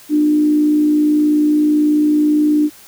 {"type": "tone with frequency modulation", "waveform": "sine", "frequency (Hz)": 300.4, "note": "D4", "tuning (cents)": 39, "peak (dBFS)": -10, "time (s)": [0.09, 2.7], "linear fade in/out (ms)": 50, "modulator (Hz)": 58.4, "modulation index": 0.25, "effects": ["white hiss -42 dBFS RMS until 2.87 s"]}